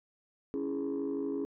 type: chord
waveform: sine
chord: C# minor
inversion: none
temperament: equal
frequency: 277.2 / 329.6 / 415.3 Hz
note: C#4 / E4 / G#4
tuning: 0 / 0 / 0 cents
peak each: -33 / -37 / -34 dBFS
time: 0.54-1.45 s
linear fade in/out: 0 ms
effects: tanh soft clip ceiling -27 dBFS